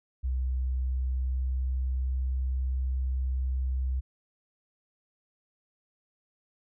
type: tone with pitch glide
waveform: sine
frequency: 63.9 to 64.64 Hz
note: C2 to C2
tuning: -40 to -20 cents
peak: -26 dBFS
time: 0.23-4.01 s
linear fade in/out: 20 ms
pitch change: +20 cents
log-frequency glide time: 0.5-2.48 s
effects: none